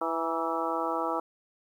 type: harmonic tone with a mistuned harmonic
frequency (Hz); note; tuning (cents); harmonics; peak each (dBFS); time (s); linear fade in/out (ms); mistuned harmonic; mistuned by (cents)
164.81; E3; 0; 2 / 3 / 4 / 5 / 6 / 7 / 8; -35 / -35 / -35 / -35 / -35 / -35 / -35; 0.01-1.2; 5; 6; -47
effects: 10-bit